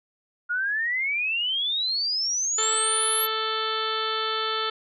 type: exponential sweep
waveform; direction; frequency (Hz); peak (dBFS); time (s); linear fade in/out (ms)
sine; up; 1412 to 11840; -23; 0.49-3.27; 20
type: harmonic tone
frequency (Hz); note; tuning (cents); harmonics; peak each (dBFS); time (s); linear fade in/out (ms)
440; A4; 0; 1 / 2 / 3 / 4 / 5 / 6 / 7 / 8 / 9 / 10; -32 / -38 / -28 / -36 / -41 / -42 / -33 / -32 / -41 / -37; 2.58-4.7; 5
effects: none